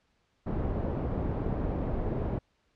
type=low-pass noise; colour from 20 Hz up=pink; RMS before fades=-31 dBFS; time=0.46-2.39 s; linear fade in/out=10 ms; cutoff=590 Hz; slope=12 dB/octave; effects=pink hiss -72 dBFS RMS until 2.75 s + low-pass 5000 Hz 12 dB/octave